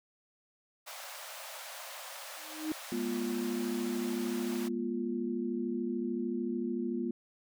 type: high-pass noise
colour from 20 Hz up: pink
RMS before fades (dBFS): -45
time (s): 0.86-4.69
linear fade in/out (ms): 20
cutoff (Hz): 530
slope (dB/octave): 96
type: tone with exponential growth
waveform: sine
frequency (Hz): 311.1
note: D#4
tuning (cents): 0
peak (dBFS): -28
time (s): 2.37-2.72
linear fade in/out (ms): 2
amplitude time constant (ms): 76
type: chord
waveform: sine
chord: F diminished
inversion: first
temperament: equal with one note detuned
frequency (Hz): 207.7 / 241.2 / 349.2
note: Ab3 / Cb4 / F4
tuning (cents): 0 / -41 / 0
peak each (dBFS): -38 / -34 / -36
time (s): 2.92-7.11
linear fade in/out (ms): 2
effects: none